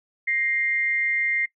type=tone pair together; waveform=sine; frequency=1873.6 / 2100 Hz; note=A#6 / C7; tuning=+8 / +6 cents; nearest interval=major second; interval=198 cents; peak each=-28 / -22 dBFS; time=0.27-1.46 s; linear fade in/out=10 ms; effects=noise-tail reverb RT60 0.1 s tail -20 dB re dry

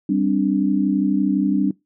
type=chord; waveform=sine; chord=G suspended fourth; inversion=none; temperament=equal; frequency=196 / 261.6 / 293.7 Hz; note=G3 / C4 / D4; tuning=0 / 0 / 0 cents; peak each=-20 / -22 / -19 dBFS; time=0.09-1.71 s; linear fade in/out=5 ms; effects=noise-tail reverb RT60 0.2 s tail -23 dB re dry

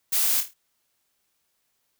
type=noise with echo; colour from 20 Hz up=blue; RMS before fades=-23 dBFS; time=0.12-0.41 s; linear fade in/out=10 ms; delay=26 ms; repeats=5; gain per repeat=-7 dB; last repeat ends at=0.54 s; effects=white hiss -73 dBFS RMS until 1.99 s

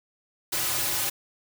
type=noise with comb filter; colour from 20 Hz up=white; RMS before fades=-27 dBFS; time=0.52-1.1 s; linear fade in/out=10 ms; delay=4.4 ms; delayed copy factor=-1; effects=none

